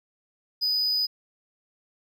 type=tone; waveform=triangle; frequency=4978 Hz; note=D#8; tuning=in tune; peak=-21 dBFS; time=0.61-1.07 s; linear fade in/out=20 ms; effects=none